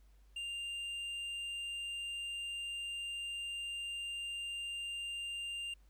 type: tone with hard clipping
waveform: sine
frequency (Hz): 2794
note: F7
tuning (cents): 0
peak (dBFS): -40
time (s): 0.36-5.74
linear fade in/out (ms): 5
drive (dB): 5
effects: added 50 Hz sine -60 dBFS peak until 5.89 s + pink hiss -75 dBFS RMS until 5.89 s